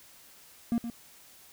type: tone with echo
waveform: triangle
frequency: 234.4 Hz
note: A#3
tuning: 10 cents sharp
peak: -22 dBFS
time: 0.72-0.78 s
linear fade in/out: 0 ms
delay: 120 ms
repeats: 1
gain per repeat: -9 dB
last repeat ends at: 0.9 s
effects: white hiss -55 dBFS RMS until 1.52 s